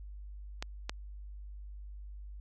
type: clicks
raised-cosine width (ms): 0.2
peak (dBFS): -19 / -17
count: 2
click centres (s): 0.625 / 0.895
effects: added 50 Hz sine -43 dBFS peak until 2.4 s